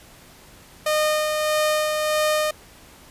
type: tone with tremolo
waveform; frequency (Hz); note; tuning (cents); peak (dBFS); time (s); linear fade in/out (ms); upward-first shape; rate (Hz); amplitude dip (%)
sawtooth; 612; D#5; -29; -14; 0.86-2.51; 5; sine; 1.6; 35
effects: pink hiss -48 dBFS RMS until 3.1 s + resampled to 32000 Hz